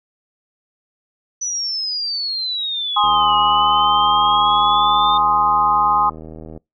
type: exponential two-way sweep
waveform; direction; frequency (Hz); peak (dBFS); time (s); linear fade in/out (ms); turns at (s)
sine; down then up; 6000 to 2898 to 3620; -20; 1.41-5.18; 10; 3.36
type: chord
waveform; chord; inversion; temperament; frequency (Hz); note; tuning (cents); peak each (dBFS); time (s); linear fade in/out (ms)
sine; Ab major; none; equal; 830.6 / 1046.5 / 1244.5; Ab5 / C6 / Eb6; 0 / 0 / 0; -17; 2.96-6.1; 10
type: click train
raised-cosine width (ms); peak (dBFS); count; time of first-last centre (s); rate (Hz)
2; -22; 281; 3.04-6.575; 79.2
effects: noise-tail reverb RT60 0.2 s tail -25 dB re dry